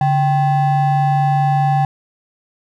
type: ring-modulated tone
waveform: triangle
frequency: 462.4 Hz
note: A#4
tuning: 14 cents flat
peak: -7 dBFS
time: 0.01-1.85 s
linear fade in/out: 2 ms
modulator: 319 Hz
effects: none